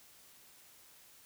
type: silence
effects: white hiss -60 dBFS RMS until 1.25 s